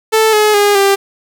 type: tone with pitch steps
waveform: sawtooth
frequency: 440 / 424.5 / 409.6 / 395.2 Hz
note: A4 / G#4 / G#4 / G4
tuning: 0 / +38 / -24 / +14 cents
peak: -4 dBFS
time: 0.12-0.96 s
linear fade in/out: 20 ms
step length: 210 ms
effects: 7-bit